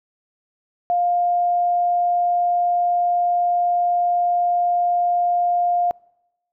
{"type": "tone", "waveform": "sine", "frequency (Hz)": 704, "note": "F5", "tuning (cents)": 14, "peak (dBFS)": -16, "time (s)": [0.9, 5.91], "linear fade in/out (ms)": 0, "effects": ["noise-tail reverb RT60 0.9 s tail -26 dB re dry"]}